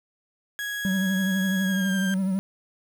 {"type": "tone with pitch glide", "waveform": "35% pulse", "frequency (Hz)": [1661.2, 1588], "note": ["G#6", "G6"], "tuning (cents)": [0, 22], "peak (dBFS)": -27, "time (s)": [0.59, 2.14], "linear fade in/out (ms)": 0, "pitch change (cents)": -78, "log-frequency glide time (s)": [1.62, 1.98]}
{"type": "tone with vibrato", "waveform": "triangle", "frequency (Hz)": 190.6, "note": "G3", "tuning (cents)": -48, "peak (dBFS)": -20, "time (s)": [0.85, 2.39], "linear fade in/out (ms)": 0, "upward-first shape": "triangle", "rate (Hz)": 12, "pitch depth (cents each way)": 58}
{"effects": ["8-bit"]}